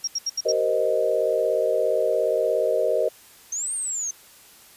sine tone bursts, 5600 Hz, F8, 4 cents sharp, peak -22 dBFS, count 5, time 0.04-0.519 s, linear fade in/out 5 ms, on 35 ms, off 76 ms
sine chord, C minor seventh, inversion second, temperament equal with one note detuned, 384.4 / 466.2 / 523.3 / 622.3 Hz, G4 / Bb4 / C5 / Eb5, -34 / 0 / 0 / 0 cents, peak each -29 / -24 / -25 / -23 dBFS, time 0.45-3.09 s, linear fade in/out 10 ms
sine linear two-way sweep, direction up then down, 6200 to 8870 to 6200 Hz, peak -25 dBFS, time 3.52-4.11 s, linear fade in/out 5 ms, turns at 3.74 s
effects white hiss -50 dBFS RMS until 4.76 s + resampled to 32000 Hz

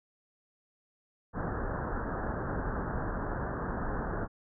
pink low-pass noise, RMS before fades -34 dBFS, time 1.33-4.28 s, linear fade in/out 50 ms, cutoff 1700 Hz, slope 96 dB/octave, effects none

